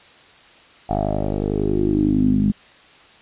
10% pulse tone with low-pass filter sweep, 51 Hz, G#1, 31 cents flat, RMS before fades -19 dBFS, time 0.89-2.52 s, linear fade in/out 10 ms, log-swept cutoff 730 to 210 Hz, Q 6.9, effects white hiss -48 dBFS RMS until 3.21 s + resampled to 8000 Hz

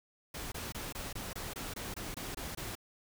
pink noise bursts, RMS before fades -41 dBFS, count 12, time 0.34-2.753 s, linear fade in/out 5 ms, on 180 ms, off 23 ms, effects none

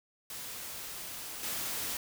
white noise with level steps, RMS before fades -42 / -36 dBFS, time 0.3-1.97 s, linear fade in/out 2 ms, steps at 1.43 s, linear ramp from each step 2 ms, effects none

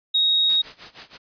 sine tone, 3767 Hz, A#7, 17 cents sharp, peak -16 dBFS, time 0.14-0.62 s, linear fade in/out 10 ms
white noise with tremolo, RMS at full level -36 dBFS, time 0.48-1.18 s, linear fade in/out 20 ms, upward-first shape sine, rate 6.2 Hz, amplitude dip 90%
effects resampled to 11025 Hz

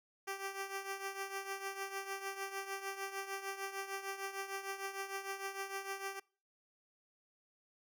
10% pulse tone with tremolo, 390.9 Hz, G4, 5 cents flat, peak -29 dBFS, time 0.27-6.2 s, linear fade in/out 10 ms, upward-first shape triangle, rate 6.6 Hz, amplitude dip 75%, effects noise-tail reverb RT60 0.4 s tail -25 dB re dry

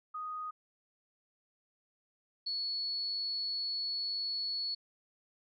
sine tone pair in turn, 1244.5 / 4399 Hz, D#6 / C#8, 0 / -14 cents, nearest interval octave + minor seventh, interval 2186 cents, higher second, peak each -37 / -33 dBFS, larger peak second, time 0.14-0.51 / 2.46-4.75 s, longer second, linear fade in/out 10 ms, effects none

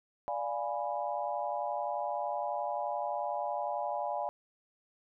sine chord, D diminished seventh, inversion none, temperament equal, 587.3 / 698.5 / 830.6 / 987.8 Hz, D5 / F5 / Ab5 / Cb6, 0 / 0 / 0 / 0 cents, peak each -37 / -37 / -36 / -40 dBFS, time 0.28-4.29 s, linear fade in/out 0 ms, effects none

